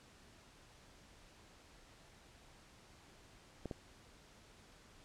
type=clicks; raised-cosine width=2 ms; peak=-28 dBFS; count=2; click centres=3.657 / 3.712 s; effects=pink hiss -62 dBFS RMS until 5.04 s + low-pass 8000 Hz 12 dB/octave

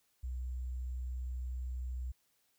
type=tone with sample-and-hold; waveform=sine; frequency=62.7 Hz; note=B1; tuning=27 cents sharp; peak=-36 dBFS; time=0.23-2.12 s; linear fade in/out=10 ms; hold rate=7350 Hz; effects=white hiss -75 dBFS RMS until 2.58 s

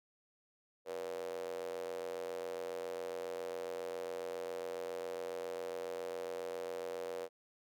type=tone with high-pass filter; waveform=square; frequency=43.65 Hz; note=F1; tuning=in tune; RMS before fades=-42 dBFS; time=0.85-7.29 s; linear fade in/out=50 ms; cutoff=500 Hz; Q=7.3; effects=none

